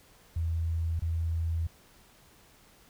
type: tone with dropouts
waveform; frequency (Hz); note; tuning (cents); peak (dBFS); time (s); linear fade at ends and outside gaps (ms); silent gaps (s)
sine; 82.41; E2; 0; -27; 0.36-1.67; 5; 0.995-1.02
effects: pink hiss -59 dBFS RMS until 2.89 s